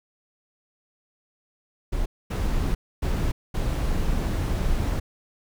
brown noise bursts at uneven times, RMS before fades -24 dBFS, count 4, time 1.92-2.06 / 2.3-2.75 / 3.02-3.32 / 3.54-5 s, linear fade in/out 10 ms, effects none

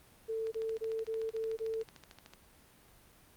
sine tone bursts, 446 Hz, A4, 23 cents sharp, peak -33 dBFS, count 6, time 0.28-1.835 s, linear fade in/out 20 ms, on 240 ms, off 23 ms
click train, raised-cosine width 0.2 ms, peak -33 dBFS, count 26, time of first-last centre 0.47-2.336 s, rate 13.4 Hz
effects pink hiss -61 dBFS RMS until 3.36 s + Opus 32 kbps

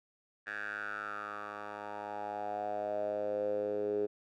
10% pulse tone with band-pass filter sweep, 103.83 Hz, G#2, in tune, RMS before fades -37 dBFS, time 0.46-4.07 s, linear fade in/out 20 ms, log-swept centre 1700 to 410 Hz, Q 6.3, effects none

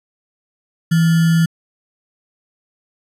sine tone with sample-and-hold, 164.81 Hz, E3, in tune, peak -10 dBFS, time 0.91-1.46 s, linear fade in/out 10 ms, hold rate 1575 Hz, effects resampled to 32000 Hz

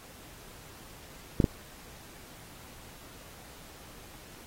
clicks, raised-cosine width 3 ms, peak -9 dBFS, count 2, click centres 1.402 / 1.442 s, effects pink hiss -51 dBFS RMS until 4.46 s + AAC 48 kbps

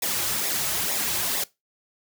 white noise with flanger, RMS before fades -26 dBFS, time 0.02-1.44 s, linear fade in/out 5 ms, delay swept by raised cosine 0.66 to 4.36 ms, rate 2.2 Hz, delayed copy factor -0.7, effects noise-tail reverb RT60 0.2 s tail -20 dB re dry

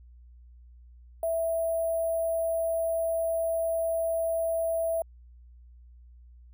sine tone with sample-and-hold, 659.3 Hz, E5, in tune, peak -25 dBFS, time 1.23-5.02 s, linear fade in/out 2 ms, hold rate 11025 Hz, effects added 60 Hz sine -49 dBFS peak until 6.53 s

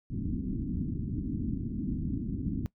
white low-pass noise, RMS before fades -33 dBFS, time 0.1-2.66 s, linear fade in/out 0 ms, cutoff 290 Hz, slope 48 dB/octave, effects noise-tail reverb RT60 0.1 s tail -20 dB re dry

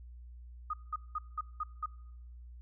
sine tone bursts, 1241 Hz, D#6, 5 cents flat, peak -32 dBFS, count 6, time 0.7-1.86 s, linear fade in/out 5 ms, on 35 ms, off 190 ms, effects noise-tail reverb RT60 0.9 s tail -23 dB re dry + added 60 Hz sine -47 dBFS peak until 2.61 s

